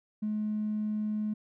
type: tone with tanh clipping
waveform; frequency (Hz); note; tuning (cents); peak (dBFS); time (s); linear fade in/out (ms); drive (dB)
triangle; 212.8; G#3; +42; -28; 0.22-1.34; 10; 1
effects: none